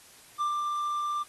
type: tone with ADSR envelope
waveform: triangle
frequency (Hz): 1185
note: D6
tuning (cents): +15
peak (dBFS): -23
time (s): 0.38-1.24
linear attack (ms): 32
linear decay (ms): 150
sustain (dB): -3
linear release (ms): 21
effects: white hiss -54 dBFS RMS until 1.28 s + AAC 32 kbps